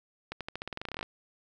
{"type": "accelerating click train", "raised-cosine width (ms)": 0.3, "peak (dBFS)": -20, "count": 17, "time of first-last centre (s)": [0.32, 1.029], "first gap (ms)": 87, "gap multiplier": 0.9, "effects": []}